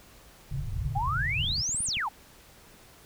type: low-pass noise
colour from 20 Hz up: white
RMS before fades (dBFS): -32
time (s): 0.51-1.62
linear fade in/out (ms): 5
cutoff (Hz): 150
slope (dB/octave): 96
type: exponential two-way sweep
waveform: sine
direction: up then down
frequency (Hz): 757 to 9956 to 757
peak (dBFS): -27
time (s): 0.95-2.09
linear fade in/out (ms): 10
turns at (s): 1.84
type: clicks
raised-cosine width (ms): 5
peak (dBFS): -29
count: 9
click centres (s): 1.441 / 1.488 / 1.518 / 1.583 / 1.693 / 1.746 / 1.805 / 1.887 / 1.97
effects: pink hiss -54 dBFS RMS until 3.05 s